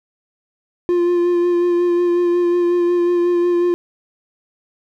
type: tone with vibrato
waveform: triangle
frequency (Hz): 349.9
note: F4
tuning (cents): +3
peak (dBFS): -11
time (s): 0.89-3.74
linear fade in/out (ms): 0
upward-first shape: sine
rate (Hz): 5.5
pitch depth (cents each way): 18
effects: none